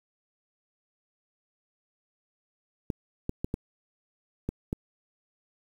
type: clicks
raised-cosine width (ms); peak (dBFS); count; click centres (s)
3; -16; 6; 2.902 / 3.294 / 3.445 / 3.541 / 4.49 / 4.729
effects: 8-bit